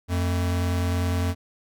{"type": "tone pair together", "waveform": "square", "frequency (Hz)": [89.01, 224.3], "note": ["F2", "A3"], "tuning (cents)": [33, 34], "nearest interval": "octave + major third", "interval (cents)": 1601, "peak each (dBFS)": [-23, -33], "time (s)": [0.08, 1.35], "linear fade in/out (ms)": 50, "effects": []}